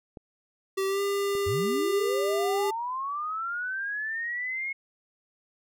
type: clicks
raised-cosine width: 2 ms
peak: -28 dBFS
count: 2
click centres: 0.172 / 1.352 s
type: tone with pitch glide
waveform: square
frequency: 386.7 to 399.9 Hz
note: G4 to G4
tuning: -24 to +35 cents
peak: -26 dBFS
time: 0.77-2.71 s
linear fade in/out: 10 ms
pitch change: +59 cents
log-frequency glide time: 0.87-1.01 s
type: linear sweep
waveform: sine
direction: up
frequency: 78.6 to 2178 Hz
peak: -29 dBFS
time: 1.46-4.73 s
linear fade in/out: 10 ms
effects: none